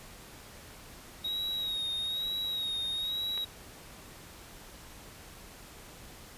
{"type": "tone with vibrato", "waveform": "triangle", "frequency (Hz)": 3785, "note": "A#7", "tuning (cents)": 26, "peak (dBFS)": -30, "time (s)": [1.24, 3.45], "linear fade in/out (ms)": 10, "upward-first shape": "sine", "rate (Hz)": 1.1, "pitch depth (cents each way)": 41}
{"type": "click", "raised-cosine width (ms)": 0.3, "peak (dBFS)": -26, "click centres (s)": 3.377}
{"effects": ["pink hiss -50 dBFS RMS until 6.37 s", "resampled to 32000 Hz"]}